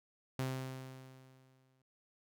sawtooth tone with exponential decay, 130.81 Hz, C3, in tune, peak -30 dBFS, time 0.39-1.82 s, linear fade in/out 2 ms, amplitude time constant 310 ms, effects none

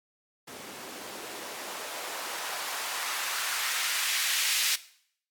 blue noise with band-pass filter sweep, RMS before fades -32 dBFS, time 0.47-4.76 s, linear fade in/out 10 ms, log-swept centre 240 to 2800 Hz, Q 1, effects noise-tail reverb RT60 0.6 s tail -17 dB re dry + MP3 96 kbps

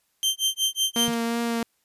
sawtooth tone with tremolo, 3136 Hz, G7, in tune, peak -16 dBFS, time 0.23-1.14 s, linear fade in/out 0 ms, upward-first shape sine, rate 5.4 Hz, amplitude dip 100%
sawtooth tone with vibrato, 233.1 Hz, A#3, in tune, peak -20 dBFS, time 0.96-1.63 s, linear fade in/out 2 ms, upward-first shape triangle, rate 2.8 Hz, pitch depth 16 cents each way
sine tone with exponential decay, 164.4 Hz, E3, 4 cents flat, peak -25 dBFS, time 1.08-1.16 s, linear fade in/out 0 ms, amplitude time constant 17 ms
effects white hiss -70 dBFS RMS until 1.84 s + resampled to 32000 Hz

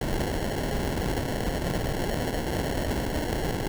pink noise with sample-and-hold, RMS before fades -28 dBFS, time 0.01-3.68 s, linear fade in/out 5 ms, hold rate 1225 Hz, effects none

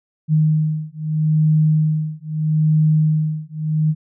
sine beating tone pair, 154.7 / 155.48 Hz, D#3 / D#3, -10 / -1 cents, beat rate 0.78 Hz, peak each -17 dBFS, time 0.28-3.95 s, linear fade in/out 50 ms, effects none

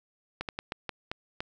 slowing click train, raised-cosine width 0.3 ms, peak -17 dBFS, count 7, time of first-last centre 0.41-1.405 s, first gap 78 ms, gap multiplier 1.3, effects none

